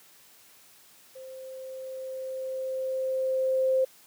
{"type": "tone with level ramp", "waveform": "sine", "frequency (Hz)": 523.3, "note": "C5", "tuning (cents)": 0, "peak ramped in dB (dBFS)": [-41, -20], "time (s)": [1.15, 3.85], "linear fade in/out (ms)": 10, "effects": ["white hiss -56 dBFS RMS until 4.06 s", "high-pass 100 Hz 12 dB/octave"]}